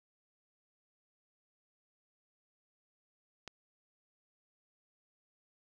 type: click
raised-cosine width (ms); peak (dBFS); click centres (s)
0.2; -26; 3.477
effects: none